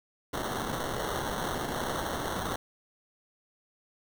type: noise with sample-and-hold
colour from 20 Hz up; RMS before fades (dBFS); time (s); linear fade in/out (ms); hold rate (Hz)
white; -33; 0.33-2.56; 5; 2450
effects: none